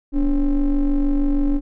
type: ring-modulated tone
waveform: triangle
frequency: 130.81 Hz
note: C3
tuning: in tune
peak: -10 dBFS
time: 0.12-1.61 s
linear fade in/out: 50 ms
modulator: 154 Hz
effects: none